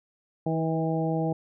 harmonic tone with a mistuned harmonic, 161.1 Hz, E3, 39 cents flat, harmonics 1 / 2 / 3 / 4 / 5, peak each -27 / -30 / -32 / -33 / -34 dBFS, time 0.46-1.33 s, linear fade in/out 5 ms, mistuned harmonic 3, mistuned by +16 cents, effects none

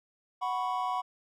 triangle chord, F# suspended fourth, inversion none, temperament equal, 740 / 987.8 / 1108.7 Hz, F#5 / B5 / C#6, 0 / 0 / 0 cents, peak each -31 / -31 / -33 dBFS, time 0.41-1.02 s, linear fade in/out 20 ms, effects none

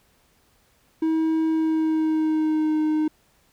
triangle tone with pitch glide, 320 to 308.7 Hz, D#4 to D#4, +49 to -14 cents, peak -17 dBFS, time 1.02-3.08 s, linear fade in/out 5 ms, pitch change -63 cents, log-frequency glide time 1.48-2.79 s, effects pink hiss -62 dBFS RMS until 3.52 s

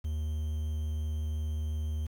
triangle tone with quantisation, 76.9 Hz, D#2, 20 cents flat, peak -28 dBFS, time 0.04-2.07 s, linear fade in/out 10 ms, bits 9, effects none

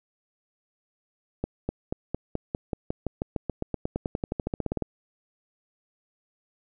accelerating click train, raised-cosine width 2 ms, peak -14 dBFS, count 28, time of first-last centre 1.44-4.823 s, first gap 250 ms, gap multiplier 0.94, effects none

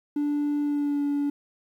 triangle tone with pitch glide, 292.2 to 286.8 Hz, D4 to D4, -9 to -41 cents, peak -20 dBFS, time 0.16-1.3 s, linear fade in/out 5 ms, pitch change -32 cents, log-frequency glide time 0.61-1.02 s, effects tanh soft clip ceiling -18 dBFS + 10-bit

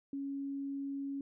sine tone, 277.2 Hz, C#4, in tune, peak -36 dBFS, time 0.13-1.21 s, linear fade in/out 2 ms, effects none

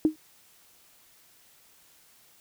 sine tone with exponential decay, 311.1 Hz, D#4, in tune, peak -14 dBFS, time 0.05-0.16 s, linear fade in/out 1 ms, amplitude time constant 23 ms, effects white hiss -59 dBFS RMS until 2.4 s

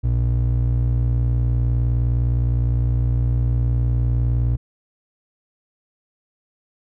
triangle ring-modulated tone, 89.4 Hz, F2, 41 cents sharp, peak -11 dBFS, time 0.03-4.57 s, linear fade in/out 20 ms, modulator 29.8 Hz, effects none

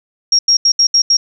sine tone bursts at uneven times, 5588 Hz, F8, in tune, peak -7 dBFS, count 6, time 0.32-0.39 / 0.48-0.57 / 0.65-0.72 / 0.79-0.87 / 0.94-1.02 / 1.1-1.17 s, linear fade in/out 5 ms, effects none

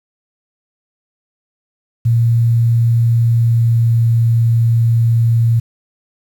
sine tone with pitch glide, 116.54 to 115.67 Hz, A#2 to A#2, 0 to -13 cents, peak -9 dBFS, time 2.05-5.6 s, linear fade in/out 10 ms, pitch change -13 cents, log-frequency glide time 3.18-4 s, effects 7-bit

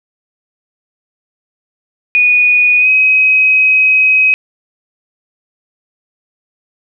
sine tone with pitch glide, 2467 to 2533 Hz, D#7 to D#7, -15 to +30 cents, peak -6 dBFS, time 2.15-4.34 s, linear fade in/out 0 ms, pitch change +45 cents, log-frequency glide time 2.78-2.89 s, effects none

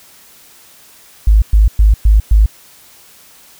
sine tone bursts, 52.5 Hz, G#1, 19 cents sharp, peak -4 dBFS, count 5, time 1.27-2.46 s, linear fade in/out 5 ms, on 150 ms, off 110 ms, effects white hiss -43 dBFS RMS until 3.59 s

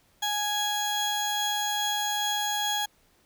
30% pulse tone pair together, 830.6 / 3320 Hz, G#5 / G#7, 0 / -1 cents, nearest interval 2 octaves, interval 2399 cents, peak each -26 dBFS, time 0.22-2.86 s, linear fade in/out 10 ms, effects pink hiss -64 dBFS RMS until 3.25 s

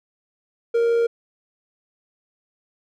triangle tone with amplitude modulation, 466.2 Hz, A#4, in tune, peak -13 dBFS, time 0.74-1.07 s, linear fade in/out 10 ms, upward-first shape sine, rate 85.8 Hz, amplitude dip 25%, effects none

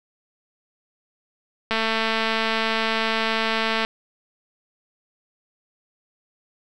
click train, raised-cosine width 0.3 ms, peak -7 dBFS, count 478, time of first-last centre 1.71-3.849 s, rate 223 Hz, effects none

